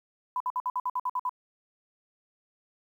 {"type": "tone bursts", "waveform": "sine", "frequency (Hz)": 1000, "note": "B5", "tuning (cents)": 21, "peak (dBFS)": -26, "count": 10, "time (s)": [0.36, 1.294], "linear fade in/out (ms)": 2, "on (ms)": 43, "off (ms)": 56, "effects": ["10-bit"]}